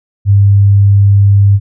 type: tone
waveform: sine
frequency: 100 Hz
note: G2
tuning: 35 cents sharp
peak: -3 dBFS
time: 0.25-1.6 s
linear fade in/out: 50 ms
effects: none